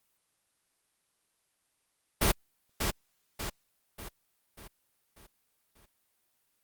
pink noise with echo, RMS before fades -24 dBFS, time 2.21-2.32 s, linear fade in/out 10 ms, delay 590 ms, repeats 6, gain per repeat -6 dB, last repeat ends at 5.86 s, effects white hiss -75 dBFS RMS until 6.63 s + Opus 32 kbps

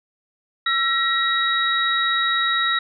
sine tone cluster, 1342 / 1901 / 3825 Hz, E6 / A#6 / A#7, +31 / +33 / +44 cents, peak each -22 dBFS, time 0.66-2.79 s, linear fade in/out 5 ms, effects none

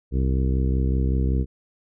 harmonic tone, 65.3 Hz, C2, 3 cents flat, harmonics 1 / 2 / 3 / 4 / 5 / 6 / 7, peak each -20 / -26 / -30 / -32 / -34 / -36 / -37 dBFS, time 0.11-1.46 s, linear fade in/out 50 ms, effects none

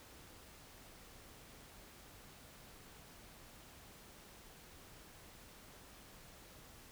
silence, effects pink hiss -58 dBFS RMS until 6.91 s

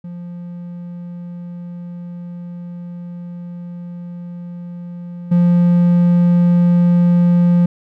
triangle tone with level steps, 174.61 Hz, F3, in tune, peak -25 / -7 dBFS, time 0.04-7.66 s, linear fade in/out 5 ms, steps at 5.31 s, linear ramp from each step 10 ms, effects none

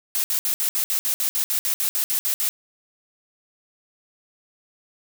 blue noise bursts, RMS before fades -23 dBFS, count 16, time 0.15-2.49 s, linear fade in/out 0 ms, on 90 ms, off 60 ms, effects none

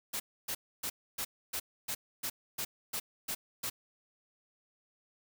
white noise bursts, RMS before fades -36 dBFS, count 11, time 0.13-3.7 s, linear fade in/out 10 ms, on 70 ms, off 280 ms, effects none

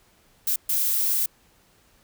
violet noise bursts at uneven times, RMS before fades -23 dBFS, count 2, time 0.47-0.56 / 0.69-1.26 s, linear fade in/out 5 ms, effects pink hiss -60 dBFS RMS until 2.03 s

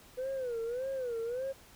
sine tone with vibrato, 495.6 Hz, B4, 6 cents sharp, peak -31 dBFS, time 0.17-1.53 s, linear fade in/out 20 ms, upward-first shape sine, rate 1.7 Hz, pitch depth 150 cents each way, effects tanh soft clip ceiling -31 dBFS + pink hiss -57 dBFS RMS until 1.75 s

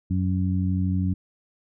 harmonic tone, 92.5 Hz, F#2, in tune, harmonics 1 / 2 / 3, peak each -23 / -25 / -31 dBFS, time 0.1-1.14 s, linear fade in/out 10 ms, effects none

